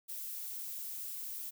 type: noise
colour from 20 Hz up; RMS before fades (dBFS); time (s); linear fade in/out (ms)
violet; -42; 0.08-1.51; 20
effects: none